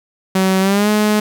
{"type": "tone with pitch glide", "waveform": "sawtooth", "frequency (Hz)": [189.4, 211.4], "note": ["F#3", "G#3"], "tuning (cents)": [41, 31], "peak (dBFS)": -8, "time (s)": [0.35, 1.2], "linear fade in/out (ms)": 5, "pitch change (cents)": 190, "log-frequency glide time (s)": [0.6, 0.89], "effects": ["8-bit"]}